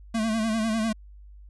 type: tone with vibrato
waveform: square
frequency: 221.5 Hz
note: A3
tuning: 12 cents sharp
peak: -24 dBFS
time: 0.14-0.93 s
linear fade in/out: 10 ms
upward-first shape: sine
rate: 10 Hz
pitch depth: 60 cents each way
effects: added 50 Hz sine -44 dBFS peak until 1.49 s + resampled to 24000 Hz